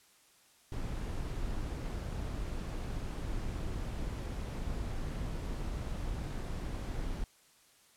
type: noise with amplitude modulation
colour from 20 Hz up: brown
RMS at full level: -36 dBFS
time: 0.72-7.24 s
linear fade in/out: 2 ms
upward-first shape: sine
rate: 287 Hz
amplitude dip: 25%
effects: white hiss -64 dBFS RMS until 7.96 s + low-pass 11000 Hz 12 dB/octave